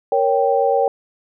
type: chord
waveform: sine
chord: G diminished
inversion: first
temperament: equal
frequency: 466.2 / 554.4 / 784 Hz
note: Bb4 / Db5 / G5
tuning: 0 / 0 / 0 cents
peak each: -18 dBFS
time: 0.12-0.88 s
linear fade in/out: 2 ms
effects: none